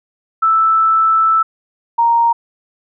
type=tone pair in turn; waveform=sine; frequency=1318.5 / 932.3 Hz; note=E6 / A#5; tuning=0 / 0 cents; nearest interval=tritone; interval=600 cents; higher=first; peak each=-9 dBFS; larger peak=neither; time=0.42-1.43 / 1.98-2.33 s; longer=first; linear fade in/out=10 ms; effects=none